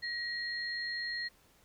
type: tone pair together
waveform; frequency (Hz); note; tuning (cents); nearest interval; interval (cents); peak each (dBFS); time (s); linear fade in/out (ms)
sine; 1900 / 4236; A#6 / C8; +33 / +21; octave + major second; 1388; -36 / -39; 0.02-1.29; 20
effects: pink hiss -65 dBFS RMS until 1.64 s